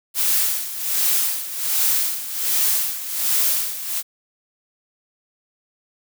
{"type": "noise with tremolo", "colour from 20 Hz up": "blue", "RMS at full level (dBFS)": -18, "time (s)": [0.14, 4.03], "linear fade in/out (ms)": 50, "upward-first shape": "sine", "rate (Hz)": 1.3, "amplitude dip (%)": 75, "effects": []}